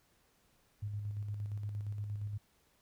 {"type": "tone with tremolo", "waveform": "sine", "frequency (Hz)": 103.5, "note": "G#2", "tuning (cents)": -5, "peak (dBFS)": -35, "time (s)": [0.82, 2.38], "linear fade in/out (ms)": 10, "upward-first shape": "square", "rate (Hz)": 8.6, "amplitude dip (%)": 35, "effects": ["pink hiss -71 dBFS RMS until 2.81 s"]}